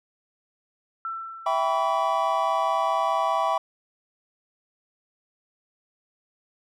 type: tone with exponential decay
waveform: sine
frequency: 1338 Hz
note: E6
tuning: 25 cents sharp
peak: -27 dBFS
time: 1.05-2.3 s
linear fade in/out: 1 ms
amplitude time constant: 270 ms
type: chord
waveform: triangle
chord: C# half-diminished seventh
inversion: first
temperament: equal with one note detuned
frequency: 659.3 / 784 / 987.8 / 1137.3 Hz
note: E5 / G5 / B5 / C#6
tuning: 0 / 0 / 0 / +44 cents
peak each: -25 dBFS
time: 1.46-3.58 s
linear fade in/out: 5 ms
effects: none